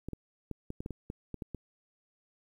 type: clicks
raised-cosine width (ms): 3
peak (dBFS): -25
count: 11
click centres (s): 0.086 / 0.133 / 0.513 / 0.704 / 0.805 / 0.861 / 0.907 / 1.101 / 1.343 / 1.422 / 1.547
effects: 10-bit